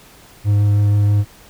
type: tone with vibrato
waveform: triangle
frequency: 102.8 Hz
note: G#2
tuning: 17 cents flat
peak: -9 dBFS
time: 0.44-1.25 s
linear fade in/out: 50 ms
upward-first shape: triangle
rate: 6.2 Hz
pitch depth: 10 cents each way
effects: pink hiss -45 dBFS RMS until 1.49 s